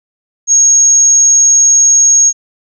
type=tone; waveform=sine; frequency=6560 Hz; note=G#8; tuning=22 cents flat; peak=-4 dBFS; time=0.47-2.33 s; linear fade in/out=50 ms; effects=none